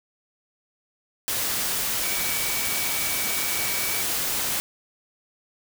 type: tone in noise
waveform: sine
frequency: 2279 Hz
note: C#7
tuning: 47 cents sharp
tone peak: -33 dBFS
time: 2.03-4.02 s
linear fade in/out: 0 ms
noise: white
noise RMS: -26 dBFS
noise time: 1.28-4.6 s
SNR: -10 dB
effects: none